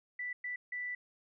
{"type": "tone bursts at uneven times", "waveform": "sine", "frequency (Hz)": 1975.5, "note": "B6", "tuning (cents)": 0, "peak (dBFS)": -36, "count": 3, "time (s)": [[0.19, 0.33], [0.44, 0.56], [0.72, 0.95]], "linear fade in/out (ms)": 5, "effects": []}